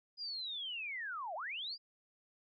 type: linear two-way sweep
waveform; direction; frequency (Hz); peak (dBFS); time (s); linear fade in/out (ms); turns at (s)
sine; down then up; 4961 to 599 to 4961; -39; 0.17-1.78; 50; 1.35
effects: none